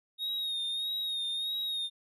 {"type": "tone with vibrato", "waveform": "triangle", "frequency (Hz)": 3729, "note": "A#7", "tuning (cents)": 0, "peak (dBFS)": -30, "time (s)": [0.18, 1.9], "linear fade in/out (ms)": 50, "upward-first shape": "sine", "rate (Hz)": 1.6, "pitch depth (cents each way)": 45, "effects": []}